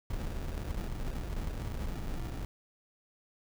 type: noise with sample-and-hold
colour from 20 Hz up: brown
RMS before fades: -36 dBFS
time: 0.1-2.45 s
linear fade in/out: 5 ms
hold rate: 1050 Hz
effects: none